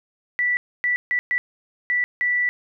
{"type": "tone bursts at uneven times", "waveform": "sine", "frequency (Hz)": 1964, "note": "B6", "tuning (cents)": -10, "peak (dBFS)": -18, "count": 6, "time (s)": [[0.39, 0.57], [0.84, 0.96], [1.11, 1.19], [1.31, 1.38], [1.9, 2.04], [2.21, 2.49]], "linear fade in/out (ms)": 0, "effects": []}